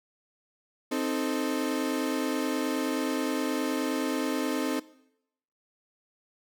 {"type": "chord", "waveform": "35% pulse", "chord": "A diminished", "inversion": "first", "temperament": "equal", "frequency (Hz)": [261.6, 311.1, 440], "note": ["C4", "Eb4", "A4"], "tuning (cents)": [0, 0, 0], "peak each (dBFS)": [-28, -30, -33], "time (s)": [0.91, 4.8], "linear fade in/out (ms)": 10, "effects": ["noise-tail reverb RT60 0.8 s tail -20 dB re dry"]}